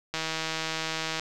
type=click train; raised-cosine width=0.2 ms; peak=-13 dBFS; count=170; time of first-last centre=0.14-1.196 s; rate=160 Hz; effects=none